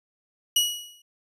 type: tone with exponential decay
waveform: sawtooth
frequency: 2914 Hz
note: F#7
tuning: 27 cents flat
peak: -13 dBFS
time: 0.56-1.02 s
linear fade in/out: 5 ms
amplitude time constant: 100 ms
effects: resampled to 32000 Hz